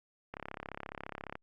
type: click train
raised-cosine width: 0.5 ms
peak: -25 dBFS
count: 36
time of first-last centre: 0.34-1.354 s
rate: 34.5 Hz
effects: Opus 48 kbps